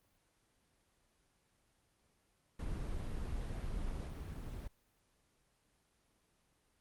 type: noise with level steps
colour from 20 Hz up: brown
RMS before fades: -40 / -43 dBFS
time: 2.59-4.68 s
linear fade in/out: 5 ms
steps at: 4.07 s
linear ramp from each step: 10 ms
effects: pink hiss -75 dBFS RMS until 6.8 s + Opus 24 kbps